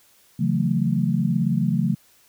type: chord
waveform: sine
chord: F# minor seventh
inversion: second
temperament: just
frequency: 138.75 / 166.5 / 185 / 222 Hz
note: C#3 / E3 / F#3 / A3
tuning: +2 / +18 / 0 / +16 cents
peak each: -24 dBFS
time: 0.39-1.95 s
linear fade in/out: 10 ms
effects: white hiss -57 dBFS RMS until 2.28 s